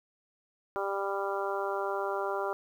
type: harmonic tone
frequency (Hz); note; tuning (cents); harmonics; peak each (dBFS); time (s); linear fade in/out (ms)
197.5; G3; +13; 2 / 3 / 4 / 5 / 6 / 7; -34 / -36 / -37 / -38 / -39 / -39; 0.76-2.53; 0
effects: 10-bit